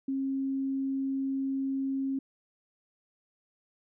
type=tone; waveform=sine; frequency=270 Hz; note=C#4; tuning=45 cents flat; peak=-28 dBFS; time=0.08-2.19 s; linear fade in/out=5 ms; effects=none